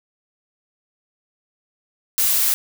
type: noise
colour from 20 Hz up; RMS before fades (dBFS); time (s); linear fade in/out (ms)
blue; -18; 2.18-2.54; 0
effects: none